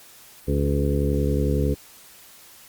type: harmonic tone with a mistuned harmonic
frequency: 71 Hz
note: C#2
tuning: 42 cents sharp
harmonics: 1 / 2 / 3 / 4 / 5 / 6 / 7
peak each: -23 / -25 / -29 / -28 / -33 / -28 / -30 dBFS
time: 0.47-1.75 s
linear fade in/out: 20 ms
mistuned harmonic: 5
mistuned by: +37 cents
effects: white hiss -48 dBFS RMS until 2.68 s + Opus 48 kbps